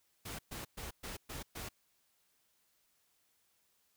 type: noise bursts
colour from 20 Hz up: pink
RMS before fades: -44 dBFS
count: 6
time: 0.25-1.69 s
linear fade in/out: 10 ms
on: 140 ms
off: 120 ms
effects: white hiss -75 dBFS RMS until 3.96 s